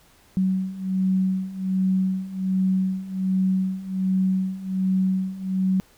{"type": "beating tone pair", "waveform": "sine", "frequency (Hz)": [187.5, 188.8], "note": ["F#3", "F#3"], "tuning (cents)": [23, 35], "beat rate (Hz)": 1.3, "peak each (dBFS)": [-25, -22], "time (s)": [0.37, 5.8], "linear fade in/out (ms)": 0, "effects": ["pink hiss -56 dBFS RMS until 5.97 s"]}